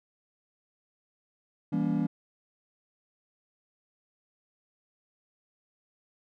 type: chord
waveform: triangle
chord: E diminished seventh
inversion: none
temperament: just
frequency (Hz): 164.81 / 197.78 / 237.3 / 284.8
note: E3 / G3 / Bb3 / Db4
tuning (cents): 0 / +16 / +31 / +47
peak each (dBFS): -29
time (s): 1.72-2.07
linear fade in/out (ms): 10
effects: none